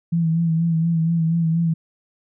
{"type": "tone with vibrato", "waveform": "sine", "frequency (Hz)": 165, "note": "E3", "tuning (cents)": 2, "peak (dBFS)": -16, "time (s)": [0.12, 1.74], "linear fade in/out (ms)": 10, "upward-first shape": "sine", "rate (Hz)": 4.2, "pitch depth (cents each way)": 41, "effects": []}